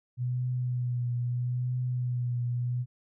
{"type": "tone with vibrato", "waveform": "sine", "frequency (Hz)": 123.47, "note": "B2", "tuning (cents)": 0, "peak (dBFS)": -27, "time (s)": [0.17, 2.86], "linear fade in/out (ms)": 50, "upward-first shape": "triangle", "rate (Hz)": 0.77, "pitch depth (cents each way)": 34, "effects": []}